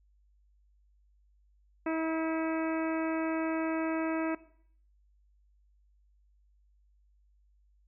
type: harmonic tone with a mistuned harmonic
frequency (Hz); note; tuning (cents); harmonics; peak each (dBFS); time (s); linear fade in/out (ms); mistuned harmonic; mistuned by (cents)
321.8; E4; -42; 1 / 2 / 3 / 4 / 5 / 6 / 7 / 8; -30 / -36 / -40 / -42 / -44 / -46 / -47 / -48; 1.86-4.35; 5; 6; +28
effects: noise-tail reverb RT60 0.6 s tail -17 dB re dry + added 50 Hz sine -63 dBFS peak until 7.87 s